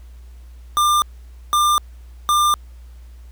square tone bursts, 1196 Hz, D6, 31 cents sharp, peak -14 dBFS, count 3, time 0.77-2.54 s, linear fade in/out 0 ms, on 250 ms, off 510 ms, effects added 60 Hz sine -37 dBFS peak until 3.31 s + pink hiss -57 dBFS RMS until 3.31 s

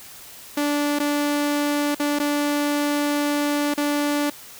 sawtooth tone with dropouts, 291.4 Hz, D4, 13 cents flat, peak -16 dBFS, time 0.57-4.3 s, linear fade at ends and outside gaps 5 ms, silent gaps 0.989-0.999 / 1.948-1.997 / 2.189-2.198 / 3.74-3.776 s, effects white hiss -42 dBFS RMS until 4.59 s

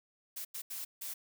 blue noise bursts at uneven times, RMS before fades -41 dBFS, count 4, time 0.36-0.45 / 0.54-0.62 / 0.7-0.85 / 1.01-1.14 s, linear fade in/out 10 ms, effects none

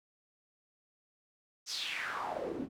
pink noise with band-pass filter sweep, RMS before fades -38 dBFS, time 1.66-2.69 s, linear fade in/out 50 ms, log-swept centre 5900 to 220 Hz, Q 4.3, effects none

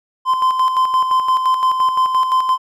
triangle tone with tremolo, 1033 Hz, C6, 22 cents flat, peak -9 dBFS, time 0.25-2.58 s, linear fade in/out 50 ms, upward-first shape square, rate 5.8 Hz, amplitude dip 50%, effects none

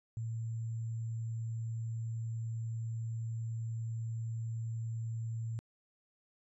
sine tone with sample-and-hold, 113.8 Hz, A#2, 41 cents flat, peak -35 dBFS, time 0.17-5.59 s, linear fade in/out 0 ms, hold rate 7350 Hz, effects resampled to 24000 Hz

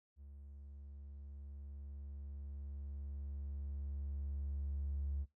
triangle tone with level ramp, 70.4 Hz, C#2, 27 cents sharp, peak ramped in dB -50 to -33 dBFS, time 0.16-5.26 s, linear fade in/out 50 ms, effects noise-tail reverb RT60 0.2 s tail -21 dB re dry + tanh soft clip ceiling -32 dBFS

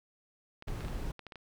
clicks, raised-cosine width 0.3 ms, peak -30 dBFS, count 9, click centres 0.624 / 0.684 / 0.807 / 0.849 / 0.883 / 1.193 / 1.267 / 1.322 / 1.357 s
brown noise, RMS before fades -37 dBFS, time 0.67-1.12 s, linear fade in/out 10 ms
effects none

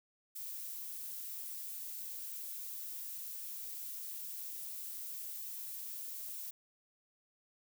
violet noise, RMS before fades -44 dBFS, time 0.35-6.51 s, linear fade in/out 10 ms, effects none

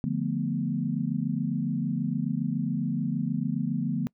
sine chord, B half-diminished seventh, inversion first, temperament equal, 146.83 / 174.61 / 220 / 246.9 Hz, D3 / F3 / A3 / B3, 0 / 0 / 0 / 0 cents, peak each -31 dBFS, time 0.04-4.07 s, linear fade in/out 0 ms, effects noise-tail reverb RT60 0.1 s tail -25 dB re dry

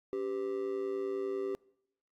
triangle tone with amplitude modulation, 392 Hz, G4, in tune, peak -27 dBFS, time 0.13-1.55 s, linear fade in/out 0 ms, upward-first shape sine, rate 110 Hz, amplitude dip 75%, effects noise-tail reverb RT60 0.8 s tail -25 dB re dry + AAC 64 kbps

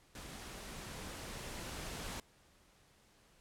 pink noise with level ramp, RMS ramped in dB -49 to -43 dBFS, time 0.15-2.2 s, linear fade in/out 2 ms, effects pink hiss -67 dBFS RMS until 3.4 s + low-pass 11000 Hz 12 dB/octave

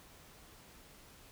silence, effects pink hiss -58 dBFS RMS until 1.31 s

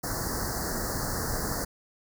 pink band-stop noise, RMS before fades -31 dBFS, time 0.03-1.65 s, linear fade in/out 10 ms, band 1900 to 4400 Hz, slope 96 dB/octave, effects none

